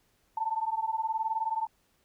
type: beating tone pair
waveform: sine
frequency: 880 / 899 Hz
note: A5 / A5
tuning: 0 / +37 cents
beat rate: 19 Hz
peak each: -31 / -31 dBFS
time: 0.37-1.67 s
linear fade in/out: 5 ms
effects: pink hiss -70 dBFS RMS until 2.04 s